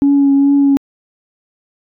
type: tone with vibrato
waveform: sine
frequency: 279.4 Hz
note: C#4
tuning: 14 cents sharp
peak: -6 dBFS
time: 0.02-0.77 s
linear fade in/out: 0 ms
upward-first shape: triangle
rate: 2.4 Hz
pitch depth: 21 cents each way
effects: tanh soft clip ceiling -4 dBFS